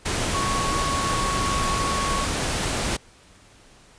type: tone in noise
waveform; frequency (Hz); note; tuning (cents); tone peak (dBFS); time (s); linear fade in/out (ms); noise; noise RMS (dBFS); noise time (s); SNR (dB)
sine; 1108.7; C#6; 0; -25; 0.34-2.25; 10; pink; -25; 0.05-2.97; -3
effects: pink hiss -52 dBFS RMS until 3.98 s + resampled to 22050 Hz